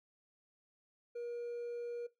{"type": "tone with hard clipping", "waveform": "triangle", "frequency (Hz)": 476.7, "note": "A#4", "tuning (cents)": 39, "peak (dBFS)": -40, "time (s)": [1.15, 2.07], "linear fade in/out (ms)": 10, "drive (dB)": 5, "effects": ["noise-tail reverb RT60 0.2 s tail -18 dB re dry"]}